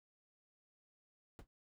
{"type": "noise with exponential decay", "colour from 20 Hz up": "brown", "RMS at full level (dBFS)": -42, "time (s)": [1.39, 1.47], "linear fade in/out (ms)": 0, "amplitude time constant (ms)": 17, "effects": []}